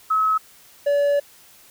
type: tone pair in turn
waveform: sine / triangle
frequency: 1286 / 572.8 Hz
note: E6 / D5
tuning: -43 / -43 cents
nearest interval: octave + major second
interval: 1400 cents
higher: first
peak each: -16 / -14 dBFS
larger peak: second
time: 0.1-0.38 / 0.86-1.2 s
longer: second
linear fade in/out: 10 ms
effects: white hiss -50 dBFS RMS until 1.7 s